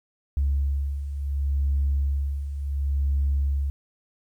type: beating tone pair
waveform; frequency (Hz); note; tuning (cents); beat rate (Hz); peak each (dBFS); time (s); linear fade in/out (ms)
sine; 69.3 / 70; C#2 / C#2; 0 / +18; 0.7; -28 / -22; 0.37-3.7; 0
effects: tanh soft clip ceiling -16 dBFS + 10-bit